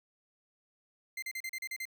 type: tone bursts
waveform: 40% pulse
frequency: 2082 Hz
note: C7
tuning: 9 cents flat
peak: -35 dBFS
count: 8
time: 1.17-1.854 s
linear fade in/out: 5 ms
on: 54 ms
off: 36 ms
effects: none